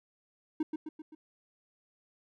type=tone with echo; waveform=triangle; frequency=311.1 Hz; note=D#4; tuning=in tune; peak=-25 dBFS; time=0.6-0.63 s; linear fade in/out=5 ms; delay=130 ms; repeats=4; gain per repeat=-5 dB; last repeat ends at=1.15 s; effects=none